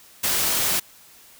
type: noise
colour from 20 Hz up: white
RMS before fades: -22 dBFS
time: 0.23-0.8 s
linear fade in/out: 10 ms
effects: white hiss -50 dBFS RMS until 1.39 s